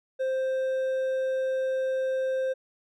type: tone with hard clipping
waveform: triangle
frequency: 524 Hz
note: C5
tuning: 2 cents sharp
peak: -26 dBFS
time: 0.19-2.54 s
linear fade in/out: 20 ms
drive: 7 dB
effects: none